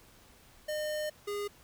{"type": "tone pair in turn", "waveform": "square", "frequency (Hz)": [608, 409.4], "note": ["D#5", "G#4"], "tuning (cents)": [-40, -25], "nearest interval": "perfect fifth", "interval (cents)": 685, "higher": "first", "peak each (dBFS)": [-33, -34], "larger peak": "first", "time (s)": [[0.68, 1.1], [1.27, 1.48]], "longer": "first", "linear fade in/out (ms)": 10, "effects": ["pink hiss -59 dBFS RMS until 1.63 s"]}